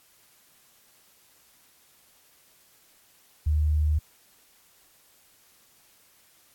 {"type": "tone", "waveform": "sine", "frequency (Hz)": 76, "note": "D#2", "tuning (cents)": -40, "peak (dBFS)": -20, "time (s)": [3.46, 3.99], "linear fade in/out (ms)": 10, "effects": ["white hiss -60 dBFS RMS until 6.54 s", "AAC 64 kbps"]}